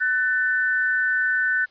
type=tone pair together; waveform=sine; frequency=1500 / 1777.4 Hz; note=F#6 / A6; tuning=+23 / +17 cents; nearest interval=minor third; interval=294 cents; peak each=-20 / -24 dBFS; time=0-1.66 s; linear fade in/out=20 ms; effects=white hiss -57 dBFS RMS until 1.7 s + resampled to 11025 Hz